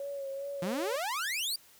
sine tone with vibrato, 554 Hz, C#5, 1 cent flat, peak -35 dBFS, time 0-0.96 s, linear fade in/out 2 ms, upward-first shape sine, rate 2.5 Hz, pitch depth 34 cents each way
sawtooth exponential sweep, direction up, 164.7 to 4875 Hz, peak -28 dBFS, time 0.62-1.56 s, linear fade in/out 5 ms
effects white hiss -59 dBFS RMS until 1.79 s

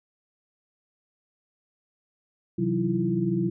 sine tone cluster, 130.2 / 164.1 / 185.6 / 318.8 / 337.3 Hz, C3 / E3 / F#3 / D#4 / E4, -8 / -8 / +6 / +42 / +40 cents, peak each -30 / -32 / -26 / -35 / -27 dBFS, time 2.58-3.5 s, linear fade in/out 10 ms, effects none

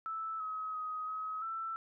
sine tone with pitch steps, 1315 / 1275 / 1258 / 1274 / 1331 Hz, E6 / D#6 / D#6 / D#6 / E6, -5 / +42 / +19 / +41 / +16 cents, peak -36 dBFS, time 0.06-1.76 s, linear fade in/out 0 ms, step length 340 ms, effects none

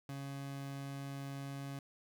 30% pulse tone, 138.59 Hz, C#3, in tune, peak -39 dBFS, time 0.09-1.79 s, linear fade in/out 2 ms, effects none

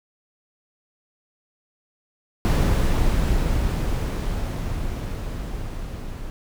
brown noise with level ramp, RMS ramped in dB -17 to -33 dBFS, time 2.45-6.3 s, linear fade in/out 0 ms, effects none

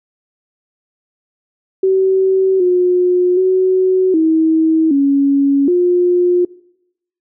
sine tone with pitch steps, 380.7 / 359.9 / 373.3 / 320.2 / 278.7 / 355.6 Hz, F#4 / F#4 / F#4 / D#4 / C#4 / F4, +49 / -48 / +15 / +50 / +9 / +31 cents, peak -9 dBFS, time 1.83-6.45 s, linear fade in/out 5 ms, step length 770 ms, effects noise-tail reverb RT60 0.8 s tail -22 dB re dry

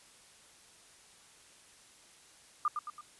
sine tone with echo, 1208 Hz, D6, 48 cents sharp, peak -26 dBFS, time 2.65-2.68 s, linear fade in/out 2 ms, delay 110 ms, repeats 3, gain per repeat -6 dB, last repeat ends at 3.01 s, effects white hiss -59 dBFS RMS until 3.19 s + resampled to 24000 Hz

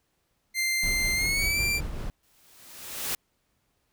sawtooth tone with pitch glide, 2089 to 2358 Hz, C7 to D7, -3 to +6 cents, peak -21 dBFS, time 0.54-1.81 s, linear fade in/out 50 ms, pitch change +209 cents, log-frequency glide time 1.15-1.6 s
brown noise with tremolo, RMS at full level -31 dBFS, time 0.83-2.1 s, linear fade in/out 0 ms, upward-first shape triangle, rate 5.3 Hz, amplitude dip 35%
white noise with exponential growth, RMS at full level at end -28 dBFS, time 2.23-3.15 s, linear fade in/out 2 ms, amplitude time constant 200 ms
effects pink hiss -73 dBFS RMS until 3.92 s

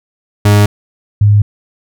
40% pulse / sine tone pair in turn, 103.2 / 103.56 Hz, G#2 / G#2, -10 / -4 cents, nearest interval unison, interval 6 cents, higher second, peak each -4 dBFS, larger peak neither, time 0.45-0.66 / 1.21-1.42 s, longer neither, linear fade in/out 5 ms, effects none

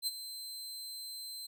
sawtooth tone with ADSR envelope, 4100 Hz, C8, 36 cents flat, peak -27 dBFS, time 0.02-1.47 s, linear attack 49 ms, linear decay 31 ms, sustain -12 dB, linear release 13 ms, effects none

